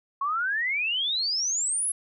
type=exponential sweep; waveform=sine; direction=up; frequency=1082 to 11100 Hz; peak=-24 dBFS; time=0.21-1.92 s; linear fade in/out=5 ms; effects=none